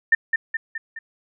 sine tone with echo, 1800 Hz, A6, 39 cents sharp, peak -11 dBFS, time 0.12-0.15 s, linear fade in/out 5 ms, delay 210 ms, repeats 4, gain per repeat -5 dB, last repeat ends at 0.99 s, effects none

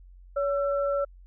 sine tone pair together, 564.7 / 1343 Hz, C#5 / E6, +32 / +32 cents, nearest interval octave + minor third, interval 1500 cents, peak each -24 / -32 dBFS, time 0.36-1.05 s, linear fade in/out 10 ms, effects added 45 Hz sine -47 dBFS peak until 1.26 s

